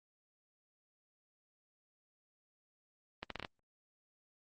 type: accelerating click train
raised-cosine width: 0.3 ms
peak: -23 dBFS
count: 6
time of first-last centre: 3.23-3.448 s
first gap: 73 ms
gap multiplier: 0.74
effects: Opus 24 kbps